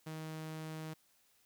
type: tone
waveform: sawtooth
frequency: 157.7 Hz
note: D#3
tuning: 24 cents sharp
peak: -38 dBFS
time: 0.06-0.94 s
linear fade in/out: 10 ms
effects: white hiss -71 dBFS RMS until 1.45 s